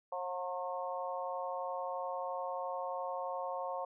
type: harmonic tone with a mistuned harmonic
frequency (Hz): 180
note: F#3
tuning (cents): -47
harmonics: 3 / 4 / 5 / 6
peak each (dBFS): -40 / -41 / -42 / -43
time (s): 0.12-3.85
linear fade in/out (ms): 5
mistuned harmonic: 5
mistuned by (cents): +22
effects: none